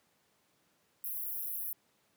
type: high-pass noise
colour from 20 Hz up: pink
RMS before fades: -38 dBFS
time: 1.04-1.73 s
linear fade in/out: 2 ms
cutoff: 11000 Hz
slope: 96 dB/octave
effects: pink hiss -72 dBFS RMS until 2.16 s + high-pass 150 Hz 12 dB/octave